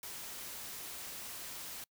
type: noise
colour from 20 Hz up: white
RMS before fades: -45 dBFS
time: 0.03-1.84 s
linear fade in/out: 2 ms
effects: noise-tail reverb RT60 0.1 s tail -26 dB re dry